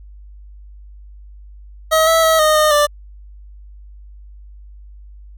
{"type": "tone with pitch steps", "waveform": "25% pulse", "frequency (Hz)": [637, 653, 644, 617, 612, 589], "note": ["D#5", "E5", "E5", "D#5", "D#5", "D5"], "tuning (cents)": [41, -17, -41, -15, -29, 5], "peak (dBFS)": -7, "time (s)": [1.91, 2.87], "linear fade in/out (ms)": 20, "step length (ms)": 160, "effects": ["added 50 Hz sine -36 dBFS peak until 5.37 s"]}